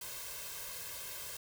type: noise with comb filter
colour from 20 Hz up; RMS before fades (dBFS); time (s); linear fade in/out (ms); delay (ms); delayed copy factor
white; -44; 0.01-1.37; 5; 1.9; +0.85
effects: none